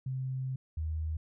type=tone pair in turn; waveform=sine; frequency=130.81 / 78.82 Hz; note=C3 / D#2; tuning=0 / +23 cents; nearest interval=major sixth; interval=877 cents; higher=first; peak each=-32 / -31 dBFS; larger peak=second; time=0.06-0.56 / 0.77-1.17 s; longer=first; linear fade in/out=5 ms; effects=none